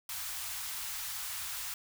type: band-stop noise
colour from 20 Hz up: white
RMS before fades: -39 dBFS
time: 0.09-1.74 s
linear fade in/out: 2 ms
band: 110 to 820 Hz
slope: 24 dB/octave
effects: none